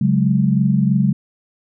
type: chord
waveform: sine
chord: C# suspended fourth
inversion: none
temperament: just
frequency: 138.59 / 184.79 / 207.9 Hz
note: C#3 / F#3 / G#3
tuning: 0 / -2 / +2 cents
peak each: -17 dBFS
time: 0.01-1.13 s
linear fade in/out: 5 ms
effects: none